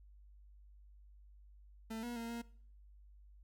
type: tone with pitch steps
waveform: 40% pulse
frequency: 223 / 240 / 231 / 234.2 Hz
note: A3 / B3 / A#3 / A#3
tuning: +23 / -49 / -16 / +8 cents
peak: -40 dBFS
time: 1.9-2.42 s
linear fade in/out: 10 ms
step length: 130 ms
effects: noise-tail reverb RT60 0.6 s tail -22 dB re dry + added 50 Hz sine -57 dBFS peak until 3.43 s